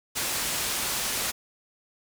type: low-pass noise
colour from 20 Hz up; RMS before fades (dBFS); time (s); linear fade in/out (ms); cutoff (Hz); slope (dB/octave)
white; -29; 0.15-1.32; 20; 11000; 12
effects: none